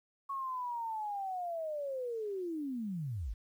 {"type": "linear sweep", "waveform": "sine", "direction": "down", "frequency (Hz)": [1108.7, 42], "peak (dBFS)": -35, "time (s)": [0.29, 3.34], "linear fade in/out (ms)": 10, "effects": ["11-bit"]}